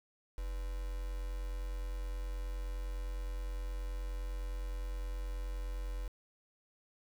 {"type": "tone with quantisation", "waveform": "sine", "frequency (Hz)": 44.83, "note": "F1", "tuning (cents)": 46, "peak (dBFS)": -36, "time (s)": [0.38, 6.08], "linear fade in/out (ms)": 0, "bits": 8, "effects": []}